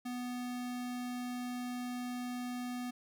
square tone, 246.9 Hz, B3, in tune, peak -38 dBFS, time 0.05-2.91 s, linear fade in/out 10 ms, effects none

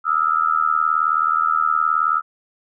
sine tone with amplitude modulation, 1303 Hz, E6, 20 cents flat, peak -11 dBFS, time 0.04-2.22 s, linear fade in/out 50 ms, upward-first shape sine, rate 79 Hz, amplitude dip 100%, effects none

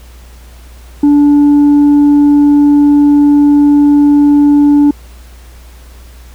sine tone with tanh clipping, 290 Hz, D4, 22 cents flat, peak -4 dBFS, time 1.03-4.91 s, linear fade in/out 5 ms, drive 2 dB, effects added 60 Hz sine -32 dBFS peak until 6.34 s + pink hiss -42 dBFS RMS until 6.34 s

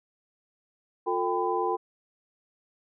sine tone cluster, 357.9 / 447.4 / 791 / 1005 Hz, F4 / A4 / G5 / B5, +42 / +29 / +15 / +30 cents, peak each -30 dBFS, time 1.06-1.77 s, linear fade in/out 20 ms, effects none

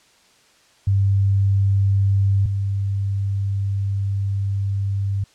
sine tone pair in turn, 98.5 / 98.88 Hz, G2 / G2, +9 / +15 cents, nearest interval unison, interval 6 cents, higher second, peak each -14 / -19 dBFS, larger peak first, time 0.87-2.46 / 2.46-5.24 s, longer second, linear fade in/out 5 ms, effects white hiss -55 dBFS RMS until 5.34 s + low-pass 7000 Hz 12 dB/octave

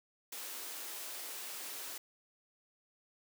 white high-pass noise, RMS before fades -44 dBFS, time 0.32-1.98 s, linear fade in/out 5 ms, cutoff 280 Hz, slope 24 dB/octave, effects none

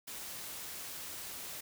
white noise, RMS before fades -44 dBFS, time 0.07-1.61 s, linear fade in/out 10 ms, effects none

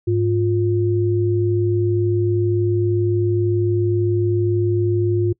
sine tone pair together, 104.6 / 351.8 Hz, G#2 / F4, +13 / +13 cents, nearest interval octave + major sixth, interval 2100 cents, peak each -18 dBFS, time 0.07-5.33 s, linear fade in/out 10 ms, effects noise-tail reverb RT60 0.1 s tail -25 dB re dry

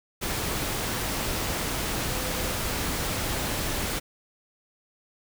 sine tone in noise, 510 Hz, C5, 44 cents flat, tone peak -38 dBFS, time 2.09-2.53 s, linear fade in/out 20 ms, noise pink, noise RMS -29 dBFS, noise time 0.21-4 s, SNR -12 dB, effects none

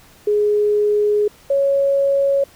sine tone pair in turn, 417 / 554.5 Hz, G#4 / C#5, +7 / 0 cents, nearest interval perfect fourth, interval 493 cents, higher second, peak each -13 dBFS, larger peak neither, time 0.27-1.28 / 1.5-2.44 s, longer first, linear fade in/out 5 ms, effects pink hiss -48 dBFS RMS until 2.55 s

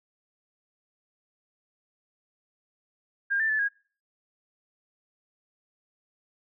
sine tone with pitch steps, 1609 / 1775 / 1738 / 1640 Hz, G6 / A6 / A6 / G#6, +45 / +15 / -22 / -22 cents, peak -23 dBFS, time 3.3-3.688 s, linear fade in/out 20 ms, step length 97 ms, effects noise-tail reverb RT60 0.4 s tail -23 dB re dry

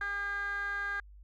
15% pulse tone with band-pass filter, 403.4 Hz, G4, 50 cents sharp, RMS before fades -35 dBFS, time 0.01-1 s, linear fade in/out 2 ms, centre 1600 Hz, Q 6.1, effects added 50 Hz sine -50 dBFS peak until 1.23 s

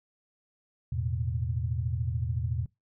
sine chord, E suspended fourth, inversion none, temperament just, 82.41 / 109.88 / 123.61 Hz, E2 / A2 / B2, 0 / -2 / +2 cents, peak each -32 dBFS, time 0.92-2.66 s, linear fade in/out 5 ms, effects noise-tail reverb RT60 0.2 s tail -23 dB re dry

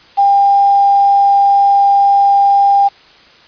sine tone with quantisation, 799 Hz, G5, 33 cents sharp, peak -6 dBFS, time 0.17-2.89 s, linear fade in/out 20 ms, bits 5, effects white hiss -43 dBFS RMS until 3.47 s + resampled to 11025 Hz

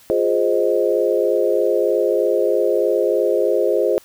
sine chord, F minor seventh, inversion none, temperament equal with one note detuned, 352.1 / 415.3 / 523.3 / 622.3 Hz, F4 / Ab4 / C5 / Eb5, +14 / 0 / 0 / 0 cents, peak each -21 / -19 / -19 / -22 dBFS, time 0.1-3.98 s, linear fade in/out 0 ms, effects white hiss -49 dBFS RMS until 4.04 s

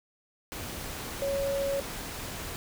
sine tone in noise, 554.4 Hz, C#5, in tune, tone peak -27 dBFS, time 1.22-1.8 s, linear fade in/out 0 ms, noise pink, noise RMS -38 dBFS, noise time 0.52-2.56 s, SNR +8 dB, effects none

